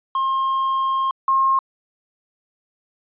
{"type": "tone pair in turn", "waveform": ["triangle", "sine"], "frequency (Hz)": [1067, 1071], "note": ["C6", "C6"], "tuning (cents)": [34, 40], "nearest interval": "unison", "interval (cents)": 6, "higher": "second", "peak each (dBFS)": [-16, -14], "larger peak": "second", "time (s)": [[0.15, 1.11], [1.28, 1.59]], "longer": "first", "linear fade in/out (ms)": 2, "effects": ["resampled to 8000 Hz"]}